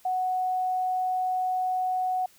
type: tone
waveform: sine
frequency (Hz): 740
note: F#5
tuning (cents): 0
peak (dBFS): -24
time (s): 0.05-2.26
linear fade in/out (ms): 5
effects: white hiss -58 dBFS RMS until 2.38 s